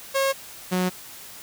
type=tone pair in turn; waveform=sawtooth; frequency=543 / 182.78 Hz; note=C#5 / F#3; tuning=-36 / -21 cents; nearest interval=octave + perfect fifth; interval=1885 cents; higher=first; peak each=-16 / -17 dBFS; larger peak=first; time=0.14-0.33 / 0.71-0.9 s; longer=neither; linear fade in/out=20 ms; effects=white hiss -42 dBFS RMS until 1.42 s